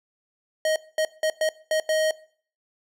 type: tone bursts at uneven times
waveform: square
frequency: 627 Hz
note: D#5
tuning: 13 cents sharp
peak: -21 dBFS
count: 6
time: 0.65-0.76 / 0.98-1.05 / 1.23-1.3 / 1.41-1.49 / 1.71-1.8 / 1.89-2.11 s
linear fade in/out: 2 ms
effects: noise-tail reverb RT60 0.5 s tail -20 dB re dry + low-pass 11000 Hz 12 dB/octave